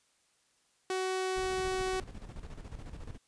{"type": "tone", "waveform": "sawtooth", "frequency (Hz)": 374.7, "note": "F#4", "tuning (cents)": 22, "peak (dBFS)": -27, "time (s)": [0.9, 2], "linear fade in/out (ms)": 2}
{"type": "noise with tremolo", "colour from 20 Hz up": "brown", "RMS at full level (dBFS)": -42, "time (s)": [1.36, 3.18], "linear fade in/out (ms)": 20, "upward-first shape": "square", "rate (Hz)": 14, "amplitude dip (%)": 60}
{"effects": ["white hiss -71 dBFS RMS until 3.27 s", "resampled to 22050 Hz"]}